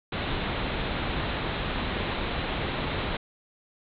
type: low-pass noise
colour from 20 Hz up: pink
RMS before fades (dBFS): -30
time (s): 0.12-3.17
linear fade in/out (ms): 5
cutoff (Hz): 4000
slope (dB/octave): 96
effects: none